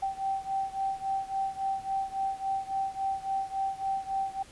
sine beating tone pair, 776 / 779.6 Hz, G5 / G5, -18 / -10 cents, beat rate 3.6 Hz, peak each -31 / -33 dBFS, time 0.02-4.43 s, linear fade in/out 10 ms, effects pink hiss -53 dBFS RMS until 4.51 s + resampled to 24000 Hz

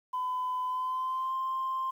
sine tone with pitch glide, 1009 to 1049.4 Hz, B5 to C6, +37 to +5 cents, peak -28 dBFS, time 0.13-1.91 s, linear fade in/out 10 ms, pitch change +68 cents, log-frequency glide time 0.64-1.34 s, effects tanh soft clip ceiling -26 dBFS + 10-bit

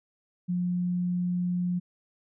sine tone, 178.1 Hz, F3, 34 cents sharp, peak -25 dBFS, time 0.48-1.8 s, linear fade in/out 20 ms, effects none

